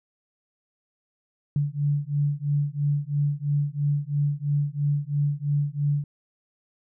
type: beating tone pair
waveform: sine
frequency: 143.3 / 146.3 Hz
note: D3 / D3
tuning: -42 / -6 cents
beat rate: 3 Hz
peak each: -25 dBFS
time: 1.56-6.04 s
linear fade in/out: 2 ms
effects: none